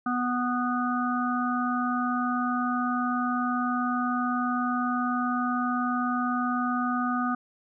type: harmonic tone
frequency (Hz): 246.9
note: B3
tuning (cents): 0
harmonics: 1 / 3 / 5 / 6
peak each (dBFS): -27 / -33 / -29 / -35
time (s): 0.06-7.35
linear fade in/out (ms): 5
effects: none